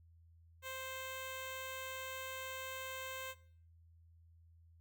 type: tone with notch filter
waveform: 5% pulse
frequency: 523.3 Hz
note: C5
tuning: in tune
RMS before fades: -45 dBFS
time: 0.62-3.35 s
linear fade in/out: 50 ms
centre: 5000 Hz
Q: 0.93
effects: noise-tail reverb RT60 0.5 s tail -18 dB re dry + added 83 Hz sine -61 dBFS peak until 4.8 s